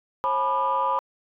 sine tone cluster, 539 / 856 / 985 / 1202 Hz, C#5 / A5 / B5 / D6, -49 / -48 / -5 / +40 cents, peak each -29 / -29 / -22 / -27 dBFS, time 0.24-0.99 s, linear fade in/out 0 ms, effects tanh soft clip ceiling -14 dBFS

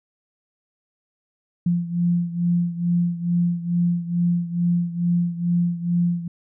sine beating tone pair, 172.8 / 175.1 Hz, F3 / F3, -18 / +5 cents, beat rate 2.3 Hz, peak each -20 / -24 dBFS, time 1.66-6.28 s, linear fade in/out 5 ms, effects none

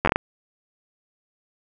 slowing click train, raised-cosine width 0.5 ms, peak -3 dBFS, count 6, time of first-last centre 0.05-0.159 s, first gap 10 ms, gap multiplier 1.4, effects none

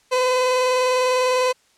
30% pulse tone with vibrato, 507 Hz, B4, 45 cents sharp, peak -14 dBFS, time 0.11-1.53 s, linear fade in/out 20 ms, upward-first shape square, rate 20 Hz, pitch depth 20 cents each way, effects white hiss -59 dBFS RMS until 1.77 s + low-pass 8000 Hz 12 dB/octave

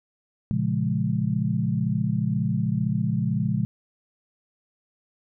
sine chord, Bb minor seventh, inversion none, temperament equal with one note detuned, 116.54 / 138.59 / 172.51 / 207.7 Hz, Bb2 / Db3 / F3 / Ab3, 0 / 0 / -21 / 0 cents, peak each -27 dBFS, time 0.51-3.65 s, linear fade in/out 0 ms, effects none

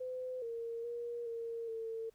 sine tone with pitch steps, 509 / 462.5 / 473.9 / 461.4 / 450.7 Hz, C5 / A#4 / A#4 / A#4 / A4, -48 / -14 / +28 / -18 / +42 cents, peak -38 dBFS, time 0-2.1 s, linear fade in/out 10 ms, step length 420 ms, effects pink hiss -73 dBFS RMS until 2.14 s

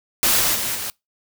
white noise with level steps, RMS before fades -17 / -19 / -24 / -28 dBFS, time 0.23-0.9 s, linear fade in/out 0 ms, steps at 0.39 / 0.54 / 0.74 s, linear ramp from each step 20 ms, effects noise-tail reverb RT60 0.2 s tail -25 dB re dry

